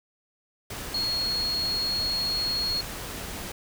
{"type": "tone in noise", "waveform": "sine", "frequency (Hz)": 4309, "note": "C#8", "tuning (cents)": -50, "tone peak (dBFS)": -25, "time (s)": [0.94, 2.81], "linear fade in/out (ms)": 5, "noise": "pink", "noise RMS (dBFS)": -36, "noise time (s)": [0.7, 3.52], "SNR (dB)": 8, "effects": []}